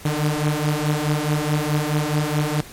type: beating tone pair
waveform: sawtooth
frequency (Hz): 147.9 / 152.6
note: D3 / D#3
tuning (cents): +13 / -33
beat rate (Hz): 4.7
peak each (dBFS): -18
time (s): 0.05-2.61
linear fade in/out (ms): 5
effects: pink hiss -41 dBFS RMS until 2.72 s + MP3 64 kbps